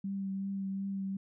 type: tone with vibrato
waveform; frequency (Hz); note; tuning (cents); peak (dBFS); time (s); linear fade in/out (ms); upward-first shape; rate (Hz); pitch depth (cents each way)
sine; 195; G3; -9; -33; 0.04-1.17; 5; triangle; 2.7; 20
effects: none